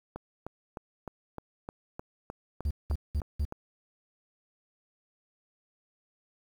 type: click train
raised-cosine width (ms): 1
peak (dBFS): -24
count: 12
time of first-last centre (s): 0.16-3.524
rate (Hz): 3.27
type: tone bursts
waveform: triangle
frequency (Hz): 72.6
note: D2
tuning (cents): -19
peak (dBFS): -24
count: 4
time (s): 2.65-3.452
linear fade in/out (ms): 5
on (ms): 58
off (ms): 190
effects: 9-bit